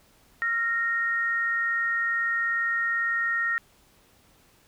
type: tone pair together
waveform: sine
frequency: 1371 / 1858.8 Hz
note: F6 / A#6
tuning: -32 / -5 cents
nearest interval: perfect fourth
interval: 527 cents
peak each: -30 / -24 dBFS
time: 0.42-3.58 s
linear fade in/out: 0 ms
effects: pink hiss -60 dBFS RMS until 4.67 s